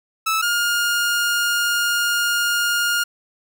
sawtooth tone pair in turn, 1309 / 1417.3 Hz, E6 / F6, -13 / +25 cents, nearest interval minor second, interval 138 cents, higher second, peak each -14 dBFS, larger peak neither, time 0.26-0.42 / 0.42-3.04 s, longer second, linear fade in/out 10 ms, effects none

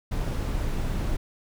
brown noise, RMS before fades -27 dBFS, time 0.11-1.17 s, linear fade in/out 10 ms, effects none

